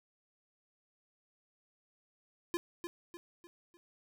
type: tone with echo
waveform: square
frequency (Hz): 344.8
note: F4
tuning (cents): -22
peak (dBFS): -32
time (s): 2.54-2.57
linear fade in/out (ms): 0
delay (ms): 300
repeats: 4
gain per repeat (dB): -7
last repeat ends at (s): 3.77
effects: none